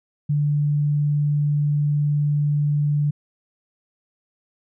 sine tone, 146.83 Hz, D3, in tune, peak -17 dBFS, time 0.29-3.11 s, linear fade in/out 10 ms, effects none

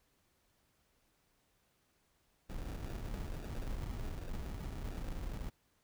brown noise with sample-and-hold, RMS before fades -41 dBFS, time 2.49-5.5 s, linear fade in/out 10 ms, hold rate 1050 Hz, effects pink hiss -75 dBFS RMS until 5.83 s

